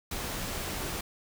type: noise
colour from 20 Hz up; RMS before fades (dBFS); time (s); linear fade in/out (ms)
pink; -35; 0.11-1.01; 5
effects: none